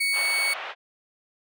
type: tone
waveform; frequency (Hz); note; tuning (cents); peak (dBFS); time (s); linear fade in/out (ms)
35% pulse; 2227; C#7; +7; -20; 0-0.54; 10
type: band-pass noise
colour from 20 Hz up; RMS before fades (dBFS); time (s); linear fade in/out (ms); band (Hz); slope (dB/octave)
pink; -35; 0.12-0.75; 50; 630 to 3100; 24
effects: none